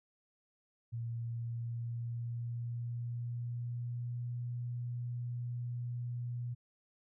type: tone with pitch glide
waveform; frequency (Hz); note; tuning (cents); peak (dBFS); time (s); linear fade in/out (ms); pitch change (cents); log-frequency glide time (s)
sine; 116.54 to 121.14; A#2 to B2; 0 to -33; -36; 0.92-6.55; 20; +67; 1.1-4.37
effects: none